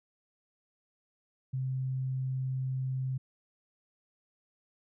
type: tone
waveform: sine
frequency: 130.81 Hz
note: C3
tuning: in tune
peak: -30 dBFS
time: 1.53-3.18 s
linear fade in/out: 10 ms
effects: none